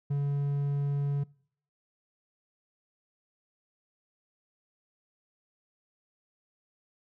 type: tone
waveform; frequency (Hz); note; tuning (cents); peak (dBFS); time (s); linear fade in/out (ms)
triangle; 142; C#3; +42; -24; 0.1-1.24; 10
effects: noise-tail reverb RT60 0.6 s tail -24 dB re dry